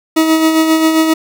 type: tone with tremolo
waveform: 40% pulse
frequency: 319.2 Hz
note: D#4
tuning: 44 cents sharp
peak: -6 dBFS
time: 0.16-1.14 s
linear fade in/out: 10 ms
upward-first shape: sine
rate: 7.5 Hz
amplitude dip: 45%
effects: none